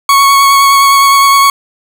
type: tone with vibrato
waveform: 40% pulse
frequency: 1108.7 Hz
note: C#6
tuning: in tune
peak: -3 dBFS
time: 0.09-1.5 s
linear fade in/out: 2 ms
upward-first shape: triangle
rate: 9.7 Hz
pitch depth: 18 cents each way
effects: none